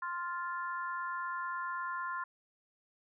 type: harmonic tone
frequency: 349.1 Hz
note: F4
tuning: 1 cent flat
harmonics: 3 / 4 / 5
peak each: -37 / -40 / -44 dBFS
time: 0.02-2.24 s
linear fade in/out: 5 ms
effects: none